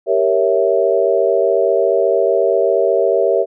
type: chord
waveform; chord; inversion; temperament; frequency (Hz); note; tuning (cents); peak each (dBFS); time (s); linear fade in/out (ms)
sine; G diminished seventh; none; equal; 392 / 466.2 / 554.4 / 659.3; G4 / Bb4 / Db5 / Fb5; 0 / 0 / 0 / 0; -17; 0.06-3.46; 50
effects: none